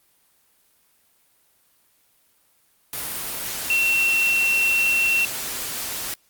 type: tone in noise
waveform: sine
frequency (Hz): 2715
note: F7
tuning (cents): -50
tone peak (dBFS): -17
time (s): 3.7-5.25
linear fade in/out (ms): 2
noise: white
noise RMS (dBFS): -29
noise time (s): 2.93-6.14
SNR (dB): +9
effects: white hiss -62 dBFS RMS until 6.29 s + Opus 32 kbps